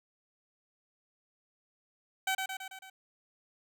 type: tone with echo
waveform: 15% pulse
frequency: 764 Hz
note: G5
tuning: 45 cents flat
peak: -22 dBFS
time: 2.27-2.35 s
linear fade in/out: 5 ms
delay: 110 ms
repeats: 5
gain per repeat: -4 dB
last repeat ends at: 2.9 s
effects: none